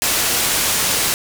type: low-pass noise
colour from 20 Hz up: white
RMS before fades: -18 dBFS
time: 0.02-1.14 s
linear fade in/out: 0 ms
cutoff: 12000 Hz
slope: 12 dB/octave
effects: none